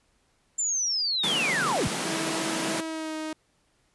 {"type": "linear sweep", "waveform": "sine", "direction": "down", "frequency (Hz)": [7310, 35.55], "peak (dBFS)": -24, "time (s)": [0.58, 1.88], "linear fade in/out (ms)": 10}
{"type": "high-pass noise", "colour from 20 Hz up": "pink", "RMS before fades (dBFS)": -30, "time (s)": [1.23, 2.81], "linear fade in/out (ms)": 10, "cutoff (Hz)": 140, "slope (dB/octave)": 96}
{"type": "tone with pitch glide", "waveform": "sawtooth", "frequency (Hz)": [324, 312.8], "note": ["E4", "D#4"], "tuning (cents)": [-30, 9], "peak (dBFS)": -27, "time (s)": [2.05, 3.33], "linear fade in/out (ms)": 2, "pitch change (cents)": -61, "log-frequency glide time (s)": [2.78, 3.16]}
{"effects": ["pink hiss -68 dBFS RMS until 3.94 s", "resampled to 24000 Hz"]}